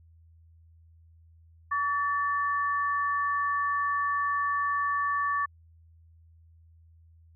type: tone pair together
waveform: sine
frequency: 1140 / 1768.9 Hz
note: C#6 / A6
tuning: +48 / +9 cents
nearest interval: minor sixth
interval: 761 cents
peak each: -26 / -31 dBFS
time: 1.71-5.46 s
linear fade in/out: 10 ms
effects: added 82 Hz sine -54 dBFS peak until 7.35 s